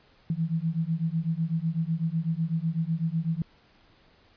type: beating tone pair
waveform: sine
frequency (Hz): 159.5 / 167.5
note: D#3 / E3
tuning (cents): +43 / +28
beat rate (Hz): 8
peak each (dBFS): -28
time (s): 0.3-3.42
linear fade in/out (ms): 2
effects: pink hiss -60 dBFS RMS until 4.36 s + resampled to 11025 Hz